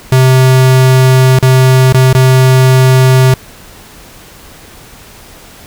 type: tone with dropouts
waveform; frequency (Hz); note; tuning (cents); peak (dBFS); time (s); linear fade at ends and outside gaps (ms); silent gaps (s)
square; 130; C3; -11; -4; 0.12-3.34; 2; 1.389-1.426 / 1.925-1.944 / 2.129-2.149
effects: pink hiss -35 dBFS RMS until 5.66 s